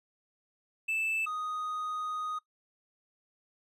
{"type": "tone pair in turn", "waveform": "triangle", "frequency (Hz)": [2637, 1244.5], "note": ["E7", "D#6"], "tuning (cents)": [0, 0], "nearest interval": "octave + minor second", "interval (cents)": 1300, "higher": "first", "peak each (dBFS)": [-27, -31], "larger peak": "first", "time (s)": [[0.88, 1.26], [1.26, 2.39]], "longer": "second", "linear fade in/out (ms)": 10, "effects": ["noise-tail reverb RT60 0.1 s tail -19 dB re dry", "resampled to 32000 Hz"]}